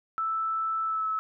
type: tone with pitch glide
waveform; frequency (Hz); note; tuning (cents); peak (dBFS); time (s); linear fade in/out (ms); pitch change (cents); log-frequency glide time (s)
sine; 1318.5 to 1299.6; E6 to E6; 0 to -25; -26; 0.18-1.19; 0; -25; 0.84-1.07
effects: none